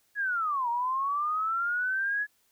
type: linear two-way sweep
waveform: sine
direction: down then up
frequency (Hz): 1700 to 930 to 1700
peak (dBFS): -26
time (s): 0.15-2.27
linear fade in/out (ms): 50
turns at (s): 0.69
effects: white hiss -69 dBFS RMS until 2.51 s